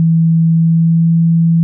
sine tone with pitch glide, 164 to 166 Hz, E3 to E3, -9 to +12 cents, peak -7 dBFS, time 0-1.63 s, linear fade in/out 0 ms, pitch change +21 cents, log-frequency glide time 0.52-1.14 s, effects none

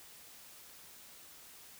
silence, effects white hiss -55 dBFS RMS until 1.79 s

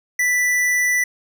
sine tone with hard clipping, 1977 Hz, B6, 1 cent sharp, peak -17 dBFS, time 0.19-1.04 s, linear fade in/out 5 ms, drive 15 dB, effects none

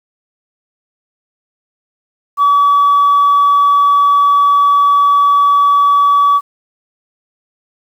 sine tone, 1142 Hz, D6, 49 cents flat, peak -5 dBFS, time 2.37-6.41 s, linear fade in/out 50 ms, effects tanh soft clip ceiling -4 dBFS + 7-bit

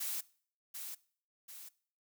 blue noise with echo, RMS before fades -38 dBFS, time 0-0.21 s, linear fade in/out 10 ms, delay 740 ms, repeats 2, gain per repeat -6 dB, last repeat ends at 1.69 s, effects noise-tail reverb RT60 0.5 s tail -21 dB re dry

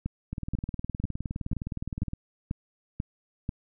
two click trains, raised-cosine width 5 ms, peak -17 / -20 dBFS, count 8 / 36, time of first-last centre 0.06-3.491 / 0.33-2.134 s, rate 2.04 / 19.4 Hz, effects none

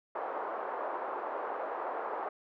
white band-pass noise, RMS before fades -37 dBFS, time 0.15-2.29 s, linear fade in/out 5 ms, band 410 to 1100 Hz, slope 24 dB/octave, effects none

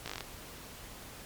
slowing click train, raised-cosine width 0.2 ms, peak -20 dBFS, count 8, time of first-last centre 0.06-0.207 s, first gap 17 ms, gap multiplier 1.07, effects pink hiss -48 dBFS RMS until 1.25 s + MP3 96 kbps

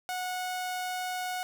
sawtooth tone, 733 Hz, F#5, 16 cents flat, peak -28 dBFS, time 0.09-1.43 s, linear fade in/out 0 ms, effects none

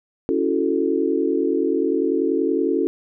sine chord, F# minor seventh, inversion second, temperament equal with one note detuned, 278.8 / 329.6 / 370 / 440 Hz, C#4 / E4 / F#4 / A4, +10 / 0 / 0 / 0 cents, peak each -23 dBFS, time 0.29-2.87 s, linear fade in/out 0 ms, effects none

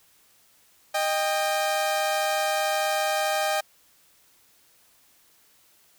sawtooth tone pair together, 619 / 794.2 Hz, D#5 / G5, -9 / +22 cents, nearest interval major third, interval 431 cents, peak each -22 dBFS, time 0.94-3.61 s, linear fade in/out 10 ms, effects white hiss -60 dBFS RMS until 5.98 s

